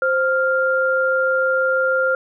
sine tone pair together, 523.3 / 1397 Hz, C5 / F6, 0 / 0 cents, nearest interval octave + perfect fourth, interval 1700 cents, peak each -18 dBFS, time 0.02-2.15 s, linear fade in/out 2 ms, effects none

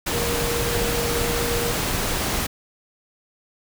sine tone in noise, 472.1 Hz, A#4, 22 cents sharp, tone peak -26 dBFS, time 0.12-1.72 s, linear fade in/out 10 ms, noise pink, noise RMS -24 dBFS, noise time 0.06-2.47 s, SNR -5 dB, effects none

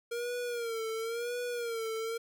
square tone with vibrato, 466.2 Hz, A#4, in tune, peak -34 dBFS, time 0.11-2.18 s, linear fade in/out 10 ms, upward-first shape sine, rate 0.96 Hz, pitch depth 82 cents each way, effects none

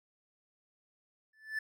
triangle tone with exponential growth, 1751 Hz, A6, 9 cents flat, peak -28 dBFS, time 1.33-1.59 s, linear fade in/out 5 ms, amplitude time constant 55 ms, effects none

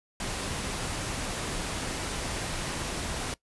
pink noise, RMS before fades -33 dBFS, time 0.2-3.34 s, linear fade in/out 2 ms, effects noise-tail reverb RT60 0.1 s tail -20 dB re dry + resampled to 24000 Hz

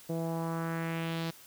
sawtooth tone with low-pass filter sweep, 164.81 Hz, E3, in tune, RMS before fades -34 dBFS, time 0.09-1.31 s, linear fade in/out 10 ms, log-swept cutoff 540 to 4600 Hz, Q 2.1, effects white hiss -54 dBFS RMS until 1.46 s

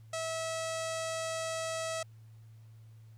sawtooth tone with low-pass filter, 649 Hz, E5, 27 cents flat, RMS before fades -36 dBFS, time 0.13-2.03 s, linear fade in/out 5 ms, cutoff 8100 Hz, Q 2.1, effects added 111 Hz sine -51 dBFS peak until 3.17 s + pink hiss -71 dBFS RMS until 3.17 s

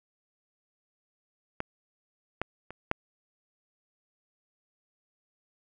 clicks, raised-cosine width 0.5 ms, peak -16 / -14 / -26 / -10 dBFS, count 4, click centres 1.604 / 2.416 / 2.706 / 2.914 s, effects none

